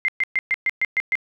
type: tone bursts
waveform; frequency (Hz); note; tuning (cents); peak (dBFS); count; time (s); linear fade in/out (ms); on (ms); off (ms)
sine; 2093; C7; 0; -17; 8; 0.05-1.154; 0; 33; 120
effects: none